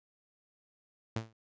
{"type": "tone with exponential decay", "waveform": "sawtooth", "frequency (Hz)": 111.8, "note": "A2", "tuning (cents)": 28, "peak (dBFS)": -26, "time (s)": [1.16, 1.33], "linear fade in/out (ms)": 5, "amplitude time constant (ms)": 36, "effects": ["resampled to 16000 Hz"]}